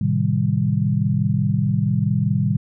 sine chord, A half-diminished seventh, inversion none, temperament equal, 110 / 130.81 / 155.56 / 196 Hz, A2 / C3 / Eb3 / G3, 0 / 0 / 0 / 0 cents, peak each -22 dBFS, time 0.01-2.57 s, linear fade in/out 5 ms, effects none

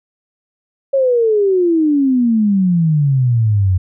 sine exponential sweep, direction down, 554.4 to 89.6 Hz, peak -10 dBFS, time 0.93-3.78 s, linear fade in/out 10 ms, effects none

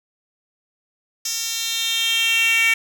10% pulse tone with high-pass filter sweep, 455.3 Hz, A#4, 41 cents flat, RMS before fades -20 dBFS, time 1.25-2.74 s, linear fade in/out 5 ms, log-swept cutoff 5100 to 2300 Hz, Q 4.7, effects 8-bit

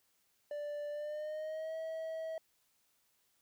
triangle tone with pitch glide, 587.3 to 644.2 Hz, D5 to E5, 0 to -40 cents, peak -36 dBFS, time 0.51-2.38 s, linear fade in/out 2 ms, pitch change +160 cents, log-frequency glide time 0.9-1.76 s, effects white hiss -75 dBFS RMS until 3.41 s

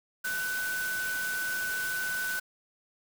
sine tone in noise, 1501 Hz, F#6, 24 cents sharp, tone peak -30 dBFS, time 0.24-2.4 s, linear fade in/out 10 ms, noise white, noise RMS -38 dBFS, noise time 0.24-2.4 s, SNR +5 dB, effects none

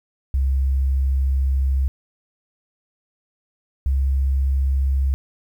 sine tone pair in turn, 66.9 / 67.44 Hz, C2 / C#2, +39 / -47 cents, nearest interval unison, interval 14 cents, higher second, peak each -16 dBFS, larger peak neither, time 0.34-1.88 / 3.86-5.14 s, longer first, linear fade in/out 0 ms, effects 9-bit

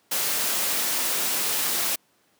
white noise, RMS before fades -25 dBFS, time 0.11-1.96 s, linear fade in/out 10 ms, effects pink hiss -64 dBFS RMS until 2.39 s + high-pass 200 Hz 12 dB/octave

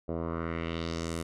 10% pulse tone with low-pass filter sweep, 83 Hz, E2, 12 cents sharp, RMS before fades -34 dBFS, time 0.08-1.23 s, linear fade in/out 10 ms, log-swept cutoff 630 to 11000 Hz, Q 2, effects none

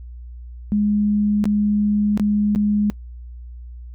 sine tone with dropouts, 207.7 Hz, G#3, in tune, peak -15 dBFS, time 0.72-2.9 s, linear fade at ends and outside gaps 0 ms, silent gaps 1.441-1.455 / 2.175-2.197 / 2.55-2.559 s, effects noise-tail reverb RT60 0.1 s tail -22 dB re dry + added 60 Hz sine -33 dBFS peak until 3.94 s

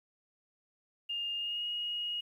sine tone with pitch glide, 2821 to 2879 Hz, F7 to F#7, +17 to -48 cents, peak -33 dBFS, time 1.09-2.21 s, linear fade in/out 10 ms, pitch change +35 cents, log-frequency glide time 1.36-1.65 s, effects 11-bit

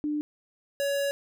sine / square tone pair in turn, 298.2 / 561.8 Hz, D4 / C#5, +27 / +23 cents, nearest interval major seventh, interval 1096 cents, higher second, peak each -26 dBFS, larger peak neither, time 0.04-0.21 / 0.8-1.11 s, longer second, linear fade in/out 0 ms, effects none

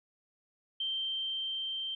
sine tone with level ramp, 3136 Hz, G7, in tune, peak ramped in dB -31 to -34 dBFS, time 0.8-1.95 s, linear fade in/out 5 ms, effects none

